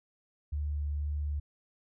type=tone with vibrato; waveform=sine; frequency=73.42 Hz; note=D2; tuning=in tune; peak=-30 dBFS; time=0.52-1.4 s; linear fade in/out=10 ms; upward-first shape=sine; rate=2 Hz; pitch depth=9 cents each way; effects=none